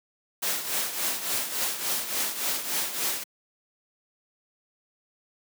white noise with tremolo, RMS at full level -26 dBFS, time 0.42-3.24 s, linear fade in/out 10 ms, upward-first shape triangle, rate 3.5 Hz, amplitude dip 70%, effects high-pass 200 Hz 12 dB/octave

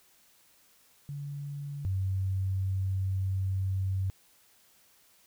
sine tone pair in turn, 142.9 / 95.37 Hz, D3 / G2, -47 / -47 cents, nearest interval perfect fifth, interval 700 cents, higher first, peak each -35 / -27 dBFS, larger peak second, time 1.09-1.85 / 1.85-4.1 s, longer second, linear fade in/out 0 ms, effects white hiss -63 dBFS RMS until 5.26 s

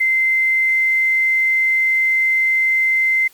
sine tone with quantisation, 2076 Hz, C7, 14 cents flat, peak -13 dBFS, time 0-3.28 s, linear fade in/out 10 ms, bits 7, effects white hiss -50 dBFS RMS until 3.33 s + Opus 32 kbps

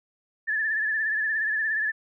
sine tone with vibrato, 1744 Hz, A6, 16 cents flat, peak -23 dBFS, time 0.47-1.92 s, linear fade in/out 20 ms, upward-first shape sine, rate 17 Hz, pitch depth 56 cents each way, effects none

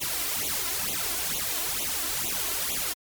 white noise with flanger, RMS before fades -29 dBFS, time 0-2.94 s, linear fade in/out 20 ms, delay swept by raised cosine 0.29 to 2.99 ms, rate 2.2 Hz, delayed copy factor +1, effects MP3 96 kbps

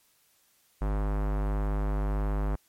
square tone with low-pass filter, 50.8 Hz, G#1, 38 cents flat, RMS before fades -28 dBFS, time 0.81-2.56 s, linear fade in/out 10 ms, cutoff 1200 Hz, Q 1.2, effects white hiss -66 dBFS RMS until 2.68 s + MP3 64 kbps

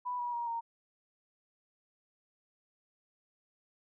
sine tone with pitch steps, 987.8 / 966.9 / 946.5 / 926.5 Hz, B5 / B5 / A#5 / A#5, 0 / -37 / +26 / -11 cents, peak -33 dBFS, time 0.05-0.61 s, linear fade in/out 20 ms, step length 140 ms, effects none

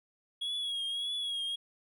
triangle tone with vibrato, 3322 Hz, G#7, in tune, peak -31 dBFS, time 0.41-1.56 s, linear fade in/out 10 ms, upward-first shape triangle, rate 1.7 Hz, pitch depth 59 cents each way, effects none

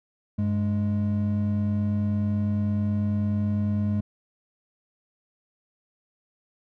triangle tone pair together, 99.1 / 208.2 Hz, G2 / G#3, +19 / +5 cents, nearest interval octave + minor second, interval 1286 cents, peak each -23 dBFS, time 0.38-4.01 s, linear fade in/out 10 ms, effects none

